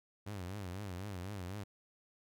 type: tone with vibrato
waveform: sawtooth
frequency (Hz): 95.8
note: G2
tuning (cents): -39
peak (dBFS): -37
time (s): 0.26-1.64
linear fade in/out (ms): 10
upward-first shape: triangle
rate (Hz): 4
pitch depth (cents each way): 190
effects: none